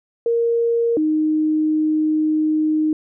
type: tone pair in turn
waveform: sine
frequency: 466.2 / 309.6 Hz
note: A#4 / D#4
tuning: 0 / -9 cents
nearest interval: perfect fifth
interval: 709 cents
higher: first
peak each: -15 dBFS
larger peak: neither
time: 0.26-0.97 / 0.97-2.93 s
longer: second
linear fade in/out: 2 ms
effects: none